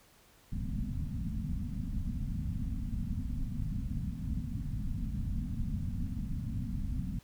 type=low-pass noise; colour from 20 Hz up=pink; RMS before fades=-35 dBFS; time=0.52-7.19 s; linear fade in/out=5 ms; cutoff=260 Hz; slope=96 dB/octave; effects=pink hiss -62 dBFS RMS until 7.23 s